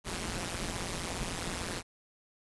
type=noise with amplitude modulation; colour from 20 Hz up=pink; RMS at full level=-32 dBFS; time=0.04-1.83 s; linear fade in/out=50 ms; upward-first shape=sine; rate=175 Hz; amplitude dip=100%; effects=resampled to 24000 Hz